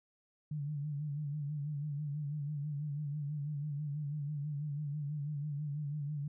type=tone with vibrato; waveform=sine; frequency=146.83 Hz; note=D3; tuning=in tune; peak=-35 dBFS; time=0.51-6.28 s; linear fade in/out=5 ms; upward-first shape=sine; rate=6.1 Hz; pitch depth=69 cents each way; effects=none